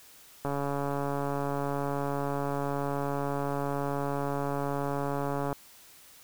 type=click train; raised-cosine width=1 ms; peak=-18 dBFS; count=717; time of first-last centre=0.45-5.528 s; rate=141 Hz; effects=white hiss -54 dBFS RMS until 6.23 s